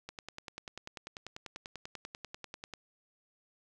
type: click train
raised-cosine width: 0.2 ms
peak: -25 dBFS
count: 28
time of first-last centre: 0.09-2.737 s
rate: 10.2 Hz
effects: none